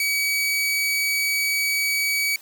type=tone; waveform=sawtooth; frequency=2272 Hz; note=C#7; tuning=42 cents sharp; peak=-17 dBFS; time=0-2.36 s; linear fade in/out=2 ms; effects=white hiss -48 dBFS RMS until 2.41 s + high-pass 200 Hz 12 dB/octave

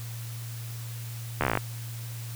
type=slowing click train; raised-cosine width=0.5 ms; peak=-9 dBFS; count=11; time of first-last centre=1.41-1.574 s; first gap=13 ms; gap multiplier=1.05; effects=added 116 Hz sine -35 dBFS peak until 2.35 s + white hiss -45 dBFS RMS until 2.35 s

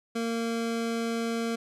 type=tone; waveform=25% pulse; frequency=230 Hz; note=A#3; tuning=23 cents flat; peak=-24 dBFS; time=0.15-1.56 s; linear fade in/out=10 ms; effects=low-pass 10000 Hz 12 dB/octave

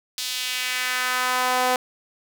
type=tone with high-pass filter sweep; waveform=sawtooth; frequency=252.6 Hz; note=B3; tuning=39 cents sharp; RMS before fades=-24 dBFS; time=0.18-1.76 s; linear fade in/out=2 ms; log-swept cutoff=4100 to 640 Hz; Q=1.6; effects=none

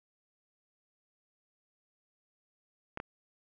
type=clicks; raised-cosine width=0.5 ms; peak=-22 dBFS; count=2; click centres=2.974 / 3.001 s; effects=none

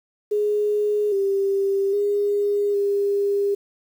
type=tone with pitch steps; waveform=sine; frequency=417.3 / 393.6 / 408.3 / 402.7 Hz; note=G#4 / G4 / G#4 / G4; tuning=+8 / +7 / -29 / +47 cents; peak=-18 dBFS; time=0.31-3.55 s; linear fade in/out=10 ms; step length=810 ms; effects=8-bit

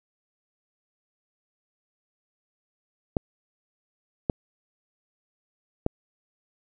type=clicks; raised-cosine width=2 ms; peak=-9 dBFS; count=3; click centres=3.168 / 4.298 / 5.864 s; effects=none

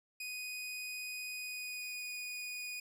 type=tone with pitch glide; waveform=sawtooth; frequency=2489 to 2469 Hz; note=D#7 to D#7; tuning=0 to -14 cents; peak=-37 dBFS; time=0.2-2.8 s; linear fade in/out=5 ms; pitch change=-14 cents; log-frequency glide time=1.32-2.12 s; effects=none

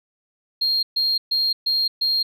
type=tone bursts; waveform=sine; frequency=4224 Hz; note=C8; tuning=16 cents sharp; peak=-16 dBFS; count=5; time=0.61-2.23 s; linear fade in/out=10 ms; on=220 ms; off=130 ms; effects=tanh soft clip ceiling -15 dBFS

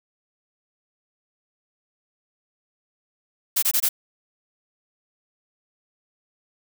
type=noise bursts; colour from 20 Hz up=blue; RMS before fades=-20 dBFS; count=4; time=3.56-3.89 s; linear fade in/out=10 ms; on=66 ms; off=22 ms; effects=none

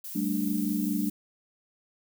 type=noise; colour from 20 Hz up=violet; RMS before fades=-39 dBFS; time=0.04-1.1 s; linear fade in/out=5 ms
type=chord; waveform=sine; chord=G suspended second; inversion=none; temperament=equal with one note detuned; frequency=195.21 / 220 / 293.7 Hz; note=G3 / A3 / D4; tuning=-7 / 0 / 0 cents; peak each=-30 dBFS; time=0.15-1.1 s; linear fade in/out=10 ms
effects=none

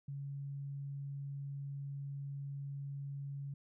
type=tone; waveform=sine; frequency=140 Hz; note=C#3; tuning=18 cents sharp; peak=-40 dBFS; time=0.08-3.54 s; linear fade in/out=5 ms; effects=none

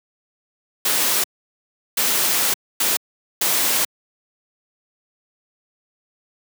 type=noise bursts at uneven times; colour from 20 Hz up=white; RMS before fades=-19 dBFS; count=4; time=0.85-1.24 / 1.97-2.54 / 2.8-2.97 / 3.41-3.85 s; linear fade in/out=5 ms; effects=high-pass 200 Hz 12 dB/octave

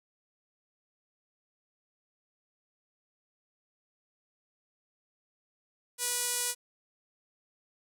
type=tone with band-pass filter; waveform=sawtooth; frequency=488.1 Hz; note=B4; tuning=20 cents flat; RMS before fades=-32 dBFS; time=5.98-6.55 s; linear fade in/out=50 ms; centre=9600 Hz; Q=1.4; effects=none

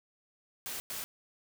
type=noise bursts at uneven times; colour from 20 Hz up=white; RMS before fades=-39 dBFS; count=2; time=0.66-0.8 / 0.9-1.04 s; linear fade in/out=0 ms; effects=none

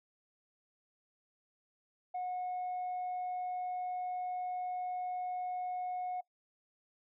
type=tone; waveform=sine; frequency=728 Hz; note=F#5; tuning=28 cents flat; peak=-33 dBFS; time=2.14-6.21 s; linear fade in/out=10 ms; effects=noise-tail reverb RT60 0.1 s tail -22 dB re dry + tanh soft clip ceiling -33 dBFS

